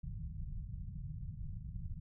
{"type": "low-pass noise", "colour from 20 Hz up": "pink", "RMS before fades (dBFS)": -43, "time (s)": [0.03, 2], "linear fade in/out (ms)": 10, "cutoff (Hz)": 170, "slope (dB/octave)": 48, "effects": []}